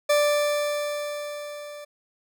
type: tone with level ramp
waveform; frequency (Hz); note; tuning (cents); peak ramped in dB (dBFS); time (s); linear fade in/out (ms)
40% pulse; 588; D5; +2; -16 to -37; 0.09-1.85; 10
effects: none